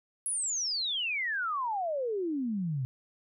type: exponential sweep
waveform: sine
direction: down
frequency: 10800 to 123.47 Hz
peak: -29 dBFS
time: 0.26-2.85 s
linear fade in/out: 0 ms
effects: none